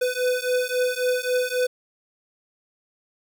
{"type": "beating tone pair", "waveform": "square", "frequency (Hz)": [498.6, 502.3], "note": ["B4", "B4"], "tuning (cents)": [16, 29], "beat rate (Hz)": 3.7, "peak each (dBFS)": -25, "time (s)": [0.01, 1.67], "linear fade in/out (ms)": 10, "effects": []}